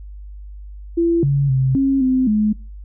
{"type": "tone with pitch steps", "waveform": "sine", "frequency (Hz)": [337.6, 140.3, 131.9, 271.4, 258.3, 212.5], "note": ["E4", "C#3", "C3", "C#4", "C4", "G#3"], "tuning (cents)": [41, 21, 14, -36, -22, 40], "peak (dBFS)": -13, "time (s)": [0.97, 2.53], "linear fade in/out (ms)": 10, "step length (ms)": 260, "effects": ["noise-tail reverb RT60 0.4 s tail -26 dB re dry", "added 50 Hz sine -32 dBFS peak until 2.84 s"]}